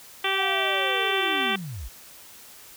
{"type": "harmonic tone", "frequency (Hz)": 387.6, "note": "G4", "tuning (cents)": -20, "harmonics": [1, 2, 3, 4, 5, 6, 7, 8, 9], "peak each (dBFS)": [-31, -31, -31, -31, -31, -31, -31, -31, -31], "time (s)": [0.24, 1.56], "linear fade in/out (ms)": 5}
{"type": "linear sweep", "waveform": "sine", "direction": "down", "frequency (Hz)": [784, 41.2], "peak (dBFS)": -32, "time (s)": [0.34, 1.89], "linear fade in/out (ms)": 20}
{"effects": ["white hiss -47 dBFS RMS until 2.76 s"]}